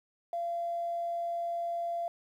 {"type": "tone", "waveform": "triangle", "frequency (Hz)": 685, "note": "F5", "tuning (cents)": -34, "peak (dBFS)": -27, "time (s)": [0.33, 2.08], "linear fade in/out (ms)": 2, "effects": ["tanh soft clip ceiling -29 dBFS", "11-bit"]}